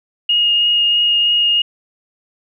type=tone with vibrato; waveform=sine; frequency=2858 Hz; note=F7; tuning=39 cents sharp; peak=-11 dBFS; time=0.29-1.62 s; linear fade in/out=5 ms; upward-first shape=triangle; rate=3.1 Hz; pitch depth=10 cents each way; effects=none